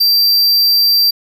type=tone; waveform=square; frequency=4699 Hz; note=D8; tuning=in tune; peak=-9 dBFS; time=0-1.11 s; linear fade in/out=10 ms; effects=none